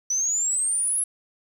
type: exponential sweep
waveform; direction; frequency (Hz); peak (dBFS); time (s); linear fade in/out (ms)
sine; up; 5920 to 11000; -21; 0.1-1.04; 5
effects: 8-bit